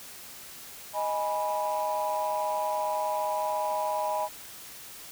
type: chord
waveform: sine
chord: G# minor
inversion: second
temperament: equal with one note detuned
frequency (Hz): 622.3 / 830.6 / 981.5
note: D#5 / G#5 / B5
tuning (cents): 0 / 0 / -11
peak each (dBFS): -30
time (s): 0.93-4.29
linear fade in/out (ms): 50
effects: tanh soft clip ceiling -20 dBFS + white hiss -45 dBFS RMS until 5.11 s